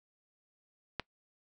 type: click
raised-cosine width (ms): 0.3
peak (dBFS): -17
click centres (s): 0.997
effects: noise-tail reverb RT60 0.1 s tail -24 dB re dry

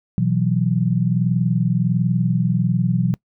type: chord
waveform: sine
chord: B suspended fourth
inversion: none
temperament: equal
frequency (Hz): 123.47 / 164.81 / 185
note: B2 / E3 / F#3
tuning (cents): 0 / 0 / 0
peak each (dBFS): -20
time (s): 0.18-3.14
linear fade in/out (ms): 0
effects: noise-tail reverb RT60 0.1 s tail -24 dB re dry

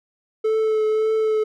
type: tone with vibrato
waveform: triangle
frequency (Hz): 435.8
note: A4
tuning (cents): -17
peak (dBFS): -15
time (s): 0.44-1.44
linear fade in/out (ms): 10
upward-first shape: triangle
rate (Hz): 1.8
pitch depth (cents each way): 19
effects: none

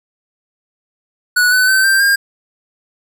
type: tone with pitch steps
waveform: square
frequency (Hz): 1471 / 1504.5 / 1538.8 / 1573.8 / 1609.7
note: F#6 / F#6 / G6 / G6 / G6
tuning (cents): -11 / +28 / -33 / +6 / +45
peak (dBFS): -10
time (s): 1.36-2.16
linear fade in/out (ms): 10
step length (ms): 160
effects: none

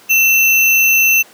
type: tone with sample-and-hold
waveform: sine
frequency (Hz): 2678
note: E7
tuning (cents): +27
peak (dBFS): -8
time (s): 0.09-1.23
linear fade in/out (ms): 20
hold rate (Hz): 8820
effects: pink hiss -43 dBFS RMS until 1.33 s + high-pass 300 Hz 12 dB/octave

